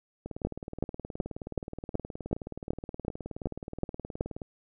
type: two click trains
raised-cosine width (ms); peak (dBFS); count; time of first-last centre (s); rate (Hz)
2; -24 / -14; 80 / 11; 0.26-4.418 / 0.45-4.209; 19 / 2.66
effects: none